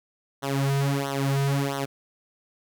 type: tone with flanger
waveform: sawtooth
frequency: 138.59 Hz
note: C#3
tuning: in tune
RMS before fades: -25 dBFS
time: 0.42-1.86 s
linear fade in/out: 20 ms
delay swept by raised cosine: 0.41 to 3.71 ms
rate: 1.5 Hz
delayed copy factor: -1
effects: none